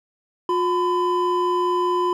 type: tone pair together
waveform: triangle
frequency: 357.8 / 1008.5 Hz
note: F4 / B5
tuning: +42 / +36 cents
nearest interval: octave + tritone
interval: 1794 cents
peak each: -19 dBFS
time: 0.49-2.13 s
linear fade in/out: 2 ms
effects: none